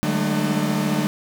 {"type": "tone cluster", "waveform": "45% pulse", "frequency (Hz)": [149.7, 188.3, 204.9, 219.5, 301.1], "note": ["D3", "F#3", "G#3", "A3", "D4"], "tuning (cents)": [33, 31, -23, -4, 43], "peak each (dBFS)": -26, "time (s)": [0.03, 1.07], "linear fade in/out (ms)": 0, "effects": []}